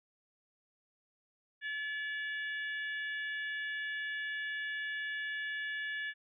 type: harmonic tone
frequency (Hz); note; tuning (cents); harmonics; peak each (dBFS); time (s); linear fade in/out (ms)
574; D5; -40; 3 / 4 / 5 / 6; -36 / -48 / -48 / -49; 1.61-6.14; 50
effects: none